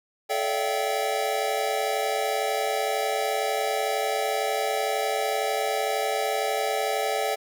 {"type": "tone cluster", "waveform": "square", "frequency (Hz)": [433.6, 573, 651, 682, 775], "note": ["A4", "D5", "E5", "F5", "G5"], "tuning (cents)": [-25, -43, -22, -41, -20], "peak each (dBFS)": [-31, -31, -36, -33, -29], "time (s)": [0.29, 7.36], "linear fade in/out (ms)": 20, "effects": []}